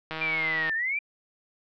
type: click train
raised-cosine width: 0.3 ms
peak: -17 dBFS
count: 94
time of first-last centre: 0.11-0.695 s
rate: 159 Hz
type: exponential two-way sweep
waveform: sine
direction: down then up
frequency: 2398 to 1760 to 2398 Hz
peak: -25 dBFS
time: 0.21-0.99 s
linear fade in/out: 5 ms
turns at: 0.74 s
effects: low-pass 4000 Hz 12 dB/octave